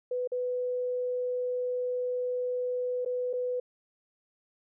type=tone with dropouts; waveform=sine; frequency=497.4 Hz; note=B4; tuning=12 cents sharp; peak=-28 dBFS; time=0.11-3.6 s; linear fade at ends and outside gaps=5 ms; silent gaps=0.275-0.318 / 3.049-3.059 / 3.331-3.335 s; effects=none